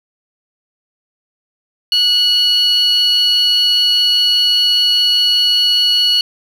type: tone pair together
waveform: sine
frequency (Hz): 2929 / 4383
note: F#7 / C#8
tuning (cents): -18 / -20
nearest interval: perfect fifth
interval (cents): 698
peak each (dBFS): -11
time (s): 1.92-6.21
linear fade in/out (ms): 2
effects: tanh soft clip ceiling -6 dBFS + 7-bit